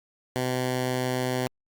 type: tone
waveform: 10% pulse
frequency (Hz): 127.1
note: C3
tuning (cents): -50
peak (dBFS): -17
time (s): 0.36-1.47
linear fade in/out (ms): 0
effects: Opus 48 kbps